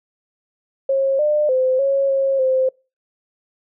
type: tone with pitch steps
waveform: sine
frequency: 541 / 600 / 516 / 549 / 542 / 521 Hz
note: C#5 / D5 / C5 / C#5 / C#5 / C5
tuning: -42 / +37 / -24 / -17 / -39 / -7 cents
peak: -14 dBFS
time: 0.89-2.69 s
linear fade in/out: 5 ms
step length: 300 ms
effects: noise-tail reverb RT60 0.3 s tail -26 dB re dry